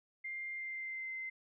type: tone with pitch glide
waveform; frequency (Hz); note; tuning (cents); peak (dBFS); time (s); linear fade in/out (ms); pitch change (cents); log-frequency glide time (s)
sine; 2100 to 2071; C7 to C7; +6 to -18; -39; 0.24-1.3; 10; -24; 0.55-1.13
effects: none